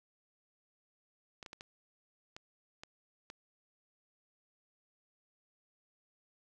clicks, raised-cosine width 0.2 ms, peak -29 dBFS, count 7, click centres 1.428 / 1.462 / 1.531 / 1.609 / 2.365 / 2.835 / 3.301 s, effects none

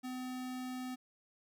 square tone, 254.2 Hz, C4, 50 cents flat, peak -40 dBFS, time 0.03-0.96 s, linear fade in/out 20 ms, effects none

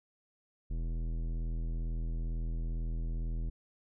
sine tone with tanh clipping, 41.1 Hz, E1, 4 cents flat, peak -34 dBFS, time 0.7-3.5 s, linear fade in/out 10 ms, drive 15 dB, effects none

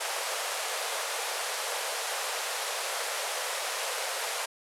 pink band-pass noise, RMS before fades -33 dBFS, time 0-4.46 s, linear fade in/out 10 ms, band 470 to 12000 Hz, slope 48 dB/octave, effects none

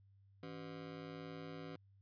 25% pulse ring-modulated tone, 220 Hz, A3, in tune, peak -40 dBFS, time 0.43-1.76 s, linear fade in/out 0 ms, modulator 59.5 Hz, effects added 98 Hz sine -64 dBFS peak until 2.01 s + resampled to 11025 Hz

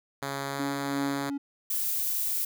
5% pulse tone with pitch glide, 138.59 to 139.47 Hz, C#3 to C#3, 0 to +11 cents, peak -20 dBFS, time 0.22-1.3 s, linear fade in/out 5 ms, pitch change +11 cents, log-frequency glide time 0.44-0.65 s
triangle tone with tremolo, 280.8 Hz, C#4, 22 cents sharp, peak -27 dBFS, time 0.59-1.38 s, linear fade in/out 10 ms, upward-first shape sine, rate 2.9 Hz, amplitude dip 25%
violet noise, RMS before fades -29 dBFS, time 1.7-2.45 s, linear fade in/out 5 ms
effects none

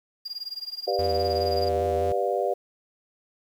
triangle tone with tremolo, 4813 Hz, D8, 42 cents sharp, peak -28 dBFS, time 0.25-1.69 s, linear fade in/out 10 ms, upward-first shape sine, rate 19 Hz, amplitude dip 90%
sine chord, G dominant seventh, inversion none, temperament just, 392 / 490 / 588 / 705.6 Hz, G4 / B4 / D5 / F5, 0 / -14 / +2 / +18 cents, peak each -28 dBFS, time 0.87-2.54 s, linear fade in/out 10 ms
45% pulse tone with vibrato, 82.41 Hz, E2, in tune, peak -31 dBFS, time 0.99-2.12 s, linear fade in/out 0 ms, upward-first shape sine, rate 4.9 Hz, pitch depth 56 cents each way
effects 9-bit

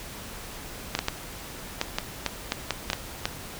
clicks, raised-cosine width 0.2 ms, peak -7 dBFS, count 11, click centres 0.951 / 0.99 / 1.084 / 1.814 / 1.985 / 2.263 / 2.521 / 2.707 / 2.901 / 2.932 / 3.255 s, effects pink hiss -40 dBFS RMS until 3.59 s

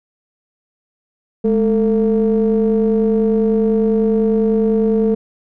triangle ring-modulated tone, 118 Hz, A#2, 22 cents sharp, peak -7 dBFS, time 1.44-5.15 s, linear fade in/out 10 ms, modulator 329 Hz, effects none

